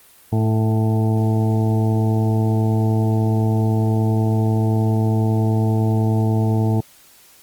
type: harmonic tone with a mistuned harmonic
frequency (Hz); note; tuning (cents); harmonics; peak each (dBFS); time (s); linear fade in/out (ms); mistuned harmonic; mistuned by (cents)
110; A2; 0; 1 / 2 / 3 / 4 / 6 / 7 / 8; -16 / -22 / -26 / -28 / -32 / -33 / -34; 0.32-6.81; 10; 4; +15
effects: white hiss -49 dBFS RMS until 7.42 s + Opus 32 kbps